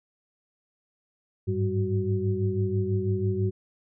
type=tone cluster; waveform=sine; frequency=99.8 / 105.9 / 193.7 / 372.7 Hz; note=G2 / G#2 / G3 / F#4; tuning=+32 / +34 / -20 / +13 cents; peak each=-27 / -29 / -32 / -29 dBFS; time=1.47-3.51 s; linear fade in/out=20 ms; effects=none